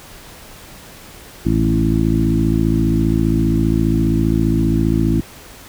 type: harmonic tone with a mistuned harmonic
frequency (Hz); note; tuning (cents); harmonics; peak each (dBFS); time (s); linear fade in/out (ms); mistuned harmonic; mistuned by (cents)
55; A1; 0; 1 / 2 / 3 / 4 / 5 / 6; -20 / -20 / -20 / -20 / -20 / -20; 1.45-5.21; 10; 2; +27
effects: pink hiss -39 dBFS RMS until 5.68 s